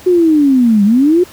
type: linear two-way sweep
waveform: sine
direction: down then up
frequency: 370 to 196 to 370 Hz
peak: -6 dBFS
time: 0.06-1.24 s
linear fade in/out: 10 ms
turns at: 0.84 s
effects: pink hiss -37 dBFS RMS until 1.32 s + high-pass 60 Hz 12 dB/octave